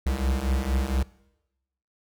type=beating tone pair; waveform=square; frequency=63.2 / 67.5 Hz; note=B1 / C#2; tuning=+41 / -45 cents; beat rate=4.3 Hz; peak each=-28 / -26 dBFS; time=0.06-1.03 s; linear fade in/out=5 ms; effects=noise-tail reverb RT60 0.9 s tail -21 dB re dry